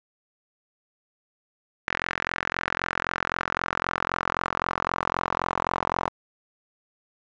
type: tone with band-pass filter sweep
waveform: sawtooth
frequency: 43.84 Hz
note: F1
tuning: 7 cents sharp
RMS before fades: -29 dBFS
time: 1.87-6.1 s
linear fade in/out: 10 ms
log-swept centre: 1800 to 980 Hz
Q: 2.6
effects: resampled to 16000 Hz + 8-bit